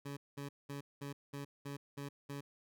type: tone bursts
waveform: 20% pulse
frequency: 141.3 Hz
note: C#3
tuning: 34 cents sharp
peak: -37 dBFS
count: 8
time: 0.05-2.41 s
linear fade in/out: 10 ms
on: 120 ms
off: 200 ms
effects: none